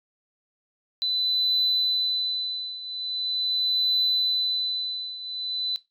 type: tone with tremolo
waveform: sine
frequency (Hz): 4004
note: B7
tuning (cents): +23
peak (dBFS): -18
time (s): 1.02-5.76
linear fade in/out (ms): 0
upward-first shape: triangle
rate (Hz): 0.42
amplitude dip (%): 85
effects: noise-tail reverb RT60 0.2 s tail -17 dB re dry + tanh soft clip ceiling -15 dBFS